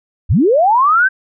sine linear sweep, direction up, 49 to 1590 Hz, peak -8 dBFS, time 0.29-1.09 s, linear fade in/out 20 ms, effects none

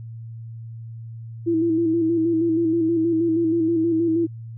sine tone with vibrato, 329.6 Hz, E4, in tune, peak -17 dBFS, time 1.46-4.27 s, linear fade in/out 20 ms, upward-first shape square, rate 6.3 Hz, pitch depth 41 cents each way, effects added 114 Hz sine -33 dBFS peak until 4.57 s

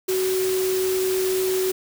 sine tone in noise, 374.7 Hz, F#4, 22 cents sharp, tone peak -20 dBFS, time 0.08-1.72 s, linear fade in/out 10 ms, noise white, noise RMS -30 dBFS, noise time 0.08-1.72 s, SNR +7 dB, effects none

